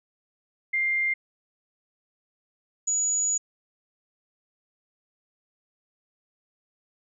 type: tone pair in turn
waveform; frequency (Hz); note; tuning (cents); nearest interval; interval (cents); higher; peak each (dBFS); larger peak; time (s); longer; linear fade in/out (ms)
sine; 2100 / 6851; C7 / A8; +6 / -47; octave + minor sixth; 2047; second; -22; neither; 0.73-1.14 / 2.87-3.38; second; 10
effects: none